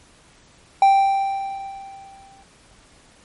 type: tone with exponential decay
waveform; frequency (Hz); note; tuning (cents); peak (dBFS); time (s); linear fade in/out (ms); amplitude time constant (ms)
triangle; 784; G5; 0; -7; 0.82-2.43; 2; 350
effects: pink hiss -52 dBFS RMS until 3.24 s + MP3 48 kbps